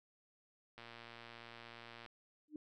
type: click train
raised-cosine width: 0.3 ms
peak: -36 dBFS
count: 151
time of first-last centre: 0.78-2.062 s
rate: 117 Hz
type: tone with exponential growth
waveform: sine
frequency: 302.5 Hz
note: D#4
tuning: 49 cents flat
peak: -40 dBFS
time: 2.48-2.56 s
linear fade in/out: 2 ms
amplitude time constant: 17 ms
effects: none